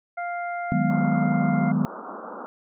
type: harmonic tone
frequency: 699 Hz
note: F5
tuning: 1 cent sharp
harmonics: 1 / 2 / 3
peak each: -28 / -34 / -38 dBFS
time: 0.17-1.72 s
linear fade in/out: 10 ms
type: chord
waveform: sine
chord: G# minor seventh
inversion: second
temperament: equal with one note detuned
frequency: 155.56 / 185.75 / 207.7 / 246.9 Hz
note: D#3 / F#3 / G#3 / B3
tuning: 0 / +7 / 0 / 0 cents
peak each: -25 dBFS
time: 0.72-1.85 s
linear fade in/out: 0 ms
type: band-pass noise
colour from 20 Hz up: white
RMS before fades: -37 dBFS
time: 0.9-2.46 s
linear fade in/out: 0 ms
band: 190 to 1400 Hz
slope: 96 dB/octave
effects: none